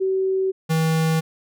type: tone pair in turn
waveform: sine / square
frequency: 380.8 / 160.66 Hz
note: F#4 / E3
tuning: +50 / -44 cents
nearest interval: octave + minor third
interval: 1494 cents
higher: first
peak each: -18 dBFS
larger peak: neither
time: 0-0.52 / 0.69-1.21 s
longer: neither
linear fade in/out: 20 ms
effects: none